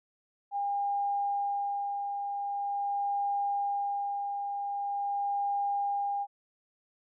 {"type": "tone with tremolo", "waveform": "sine", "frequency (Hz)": 806, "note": "G5", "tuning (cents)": 48, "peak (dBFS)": -27, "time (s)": [0.51, 6.27], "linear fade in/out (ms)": 50, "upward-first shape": "sine", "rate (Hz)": 0.44, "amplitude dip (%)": 40, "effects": []}